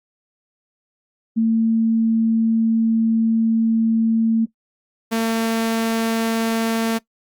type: tone pair in turn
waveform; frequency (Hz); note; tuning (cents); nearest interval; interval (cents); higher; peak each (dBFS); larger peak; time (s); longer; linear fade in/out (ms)
sine / sawtooth; 225.3 / 226.2; A3 / A3; +41 / +48; unison; 7; second; -14; neither; 1.36-4.46 / 5.11-6.99; first; 20
effects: noise-tail reverb RT60 0.1 s tail -19 dB re dry + Opus 32 kbps